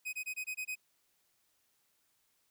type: tone bursts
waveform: 45% pulse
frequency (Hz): 2511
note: D#7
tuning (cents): +15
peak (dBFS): -36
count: 7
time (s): 0.05-0.756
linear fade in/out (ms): 20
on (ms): 82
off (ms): 22
effects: white hiss -75 dBFS RMS until 2.5 s